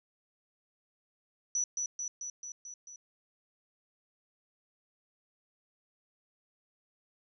sine tone with echo, 5920 Hz, F#8, in tune, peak -28 dBFS, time 1.55-1.64 s, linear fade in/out 2 ms, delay 220 ms, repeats 6, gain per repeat -3 dB, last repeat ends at 2.96 s, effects none

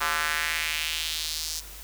square tone with high-pass filter sweep, 79 Hz, D#2, 27 cents sharp, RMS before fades -29 dBFS, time 0-1.61 s, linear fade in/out 20 ms, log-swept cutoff 1200 to 5600 Hz, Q 2.1, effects added 50 Hz sine -44 dBFS peak until 1.83 s + white hiss -44 dBFS RMS until 1.83 s

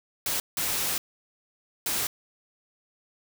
white noise bursts at uneven times, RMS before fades -28 dBFS, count 3, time 0.26-0.4 / 0.57-0.98 / 1.86-2.07 s, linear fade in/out 2 ms, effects none

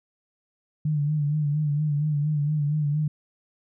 sine tone with vibrato, 148.9 Hz, D3, 24 cents sharp, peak -21 dBFS, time 0.85-3.08 s, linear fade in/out 5 ms, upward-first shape sine, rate 4.3 Hz, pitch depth 57 cents each way, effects none

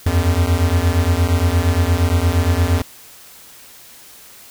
square beating tone pair, 82.3 / 90.9 Hz, E2 / F#2, -2 / -30 cents, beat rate 8.6 Hz, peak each -17 / -17 dBFS, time 0.06-2.82 s, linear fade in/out 5 ms, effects white hiss -42 dBFS RMS until 4.5 s

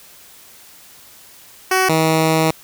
10% pulse tone pair in turn, 375.4 / 159.72 Hz, F#4 / D#3, +25 / +46 cents, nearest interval octave + minor third, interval 1479 cents, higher first, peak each -5 dBFS, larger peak neither, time 1.71-1.89 / 1.89-2.51 s, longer second, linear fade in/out 5 ms, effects white hiss -44 dBFS RMS until 2.63 s

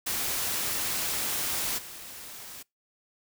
white noise with level steps, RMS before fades -30 / -43 dBFS, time 0.06-2.63 s, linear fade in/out 10 ms, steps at 1.77 s, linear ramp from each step 20 ms, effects noise-tail reverb RT60 0.2 s tail -25 dB re dry

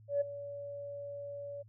sine tone with ADSR envelope, 570 Hz, C#5, 48 cents sharp, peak -25 dBFS, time 0.08-1.63 s, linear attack 130 ms, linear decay 14 ms, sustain -15 dB, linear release 18 ms, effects tanh soft clip ceiling -21 dBFS + added 108 Hz sine -55 dBFS peak until 1.68 s

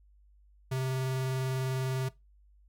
square tone with vibrato, 130.81 Hz, C3, in tune, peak -30 dBFS, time 0.71-2.09 s, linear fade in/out 10 ms, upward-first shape square, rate 20 Hz, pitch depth 18 cents each way, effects noise-tail reverb RT60 0.2 s tail -19 dB re dry + added 50 Hz sine -58 dBFS peak until 2.68 s

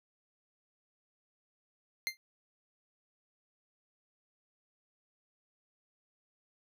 25% pulse tone with exponential decay, 2093 Hz, C7, in tune, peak -24 dBFS, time 2.07-2.17 s, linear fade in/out 0 ms, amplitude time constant 20 ms, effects none

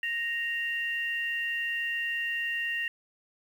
sine tone pair together, 1864.7 / 2773 Hz, A#6 / F7, 0 / -13 cents, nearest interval perfect fifth, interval 687 cents, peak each -30 / -33 dBFS, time 0.03-2.88 s, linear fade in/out 2 ms, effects 9-bit

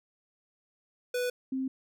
square / sine tone pair in turn, 493.9 / 263.3 Hz, B4 / C4, 0 / +11 cents, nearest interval major seventh, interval 1089 cents, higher first, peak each -29 / -29 dBFS, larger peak neither, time 1.14-1.3 / 1.52-1.68 s, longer neither, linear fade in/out 5 ms, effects none

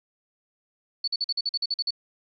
sine tone bursts, 4453 Hz, C#8, 7 cents sharp, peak -23 dBFS, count 11, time 1.04-1.907 s, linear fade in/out 5 ms, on 37 ms, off 46 ms, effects none

